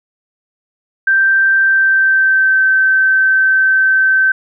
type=tone with pitch glide; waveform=sine; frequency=1568 to 1544.6 Hz; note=G6 to G6; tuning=0 to -26 cents; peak=-8 dBFS; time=1.07-4.32 s; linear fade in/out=5 ms; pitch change=-26 cents; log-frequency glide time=1.62-2.63 s; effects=none